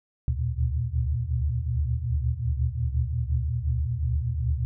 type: tone cluster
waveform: sine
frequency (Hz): 70.9 / 73.5 / 79.4 / 116.2 / 121.7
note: C#2 / D2 / D#2 / A#2 / B2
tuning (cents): +40 / +2 / +36 / -5 / -25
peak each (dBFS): -30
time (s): 0.28-4.65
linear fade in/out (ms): 0
effects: none